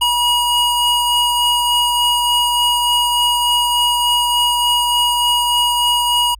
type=tone pair together; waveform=square; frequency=963.8 / 2888 Hz; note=B5 / F#7; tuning=-43 / -43 cents; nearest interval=octave + perfect fifth; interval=1900 cents; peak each=-17 / -16 dBFS; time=0.01-6.35 s; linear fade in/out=10 ms; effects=added 50 Hz sine -37 dBFS peak until 6.39 s